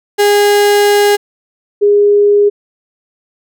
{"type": "tone pair in turn", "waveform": ["35% pulse", "sine"], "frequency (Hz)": [410, 410], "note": ["G#4", "G#4"], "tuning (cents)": [-22, -22], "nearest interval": "unison", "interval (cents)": 0, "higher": "neither", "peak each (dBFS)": -5, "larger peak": "neither", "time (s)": [[0.18, 1.17], [1.81, 2.5]], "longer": "first", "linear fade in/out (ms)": 20, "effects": []}